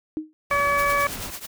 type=tone with exponential decay; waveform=sine; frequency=311.1 Hz; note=D#4; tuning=in tune; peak=-21 dBFS; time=0.17-0.33 s; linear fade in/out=0 ms; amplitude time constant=34 ms
type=noise; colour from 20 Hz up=pink; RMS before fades=-35 dBFS; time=0.5-1.31 s; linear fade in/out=10 ms
type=harmonic tone; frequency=570 Hz; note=C#5; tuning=48 cents sharp; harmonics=1 / 2 / 3 / 4; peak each=-26 / -21 / -27 / -26 dBFS; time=0.51-1.07 s; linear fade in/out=2 ms
type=noise with tremolo; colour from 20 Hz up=white; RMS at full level=-32 dBFS; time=0.77-1.47 s; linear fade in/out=20 ms; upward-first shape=triangle; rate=9.1 Hz; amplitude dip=90%
effects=none